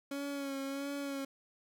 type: tone with vibrato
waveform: 30% pulse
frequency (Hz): 277.6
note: C#4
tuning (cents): +3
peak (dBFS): -34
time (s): 0.11-1.25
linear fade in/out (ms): 5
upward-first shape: sine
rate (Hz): 1.5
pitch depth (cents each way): 34
effects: none